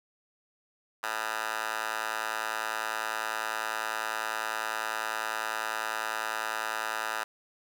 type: tone with high-pass filter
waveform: 10% pulse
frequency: 110 Hz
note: A2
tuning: in tune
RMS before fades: -33 dBFS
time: 1.03-7.24 s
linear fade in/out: 5 ms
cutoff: 1100 Hz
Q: 8.7
effects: none